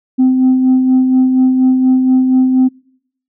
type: tone with tremolo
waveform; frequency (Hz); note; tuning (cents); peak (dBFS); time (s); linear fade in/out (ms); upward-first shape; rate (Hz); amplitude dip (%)
sine; 258.1; C4; -23; -4; 0.18-2.69; 20; sine; 4.2; 45
effects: noise-tail reverb RT60 0.7 s tail -26 dB re dry + tanh soft clip ceiling -4 dBFS